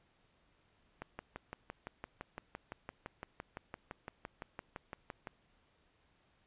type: click train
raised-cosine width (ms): 0.5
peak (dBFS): -27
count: 26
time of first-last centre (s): 1.02-5.272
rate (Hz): 5.88
effects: pink hiss -72 dBFS RMS until 6.46 s + resampled to 8000 Hz